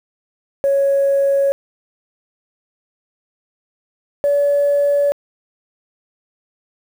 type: tone pair in turn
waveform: sine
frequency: 554.4 / 572 Hz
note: C#5 / D5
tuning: 0 / -46 cents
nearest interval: minor second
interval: 54 cents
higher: second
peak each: -11 dBFS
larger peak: neither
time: 0.64-1.52 / 4.24-5.12 s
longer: neither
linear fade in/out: 0 ms
effects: tanh soft clip ceiling -8 dBFS + 7-bit